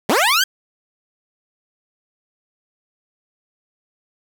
15% pulse linear sweep, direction up, 164.81 to 1625 Hz, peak -7 dBFS, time 0.09-0.44 s, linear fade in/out 5 ms, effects 8-bit

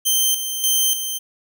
10% pulse tone with tremolo, 3121 Hz, G7, 8 cents flat, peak -7 dBFS, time 0.05-1.19 s, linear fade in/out 20 ms, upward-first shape square, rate 1.7 Hz, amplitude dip 60%, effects none

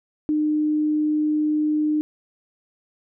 sine tone, 303.7 Hz, D#4, 42 cents flat, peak -18 dBFS, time 0.29-2.01 s, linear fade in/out 0 ms, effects none

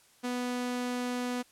sawtooth tone, 246.9 Hz, B3, in tune, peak -27 dBFS, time 0.23-1.43 s, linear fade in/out 20 ms, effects white hiss -62 dBFS RMS until 1.51 s + low-pass 11000 Hz 12 dB/octave

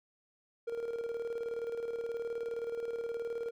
triangle tone with tremolo, 466.2 Hz, A#4, in tune, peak -31 dBFS, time 0.67-3.51 s, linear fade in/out 10 ms, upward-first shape square, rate 19 Hz, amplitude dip 50%, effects none

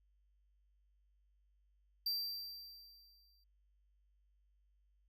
square tone with exponential decay, 4699 Hz, D8, in tune, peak -34 dBFS, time 2.06-3.44 s, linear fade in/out 5 ms, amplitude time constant 300 ms, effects added 50 Hz sine -70 dBFS peak until 5.08 s

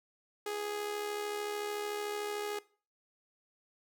sawtooth tone with amplitude modulation, 415.3 Hz, G#4, in tune, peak -29 dBFS, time 0.46-2.59 s, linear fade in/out 5 ms, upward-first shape sine, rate 73.5 Hz, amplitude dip 45%, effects noise-tail reverb RT60 0.4 s tail -20 dB re dry

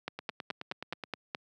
two click trains, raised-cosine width 0.3 ms, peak -18 / -22 dBFS, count 7 / 9, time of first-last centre 0.08-1.348 / 0.19-1.037 s, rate 4.73 / 9.44 Hz, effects high-pass 150 Hz 12 dB/octave

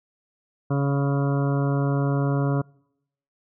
harmonic tone with a mistuned harmonic, 140 Hz, C#3, 18 cents sharp, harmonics 1 / 2 / 3 / 4 / 5 / 7 / 8 / 9 / 10, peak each -21 / -27 / -31 / -33 / -35 / -38 / -39 / -40 / -41 dBFS, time 0.7-2.62 s, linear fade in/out 10 ms, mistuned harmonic 7, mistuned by +21 cents, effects noise-tail reverb RT60 0.8 s tail -26 dB re dry

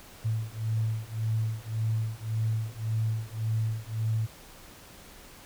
sine beating tone pair, 110 / 111.8 Hz, A2 / A2, 0 / +28 cents, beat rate 1.8 Hz, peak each -30 dBFS, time 0.24-4.27 s, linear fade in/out 20 ms, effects pink hiss -50 dBFS RMS until 5.45 s

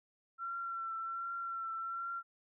sine tone with vibrato, 1356 Hz, E6, 49 cents sharp, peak -37 dBFS, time 0.38-2.23 s, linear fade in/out 50 ms, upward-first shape triangle, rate 1.3 Hz, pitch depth 27 cents each way, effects none

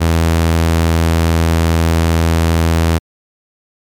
sawtooth tone, 82.41 Hz, E2, in tune, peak -6 dBFS, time 0-2.99 s, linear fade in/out 20 ms, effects MP3 96 kbps

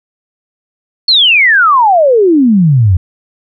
sine exponential sweep, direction down, 4411 to 84.9 Hz, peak -4 dBFS, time 1.08-2.97 s, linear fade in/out 5 ms, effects none

